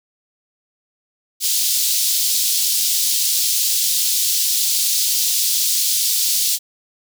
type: high-pass noise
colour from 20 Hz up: pink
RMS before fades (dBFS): -18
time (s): 1.4-6.59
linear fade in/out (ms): 50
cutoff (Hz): 3900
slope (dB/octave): 24
effects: none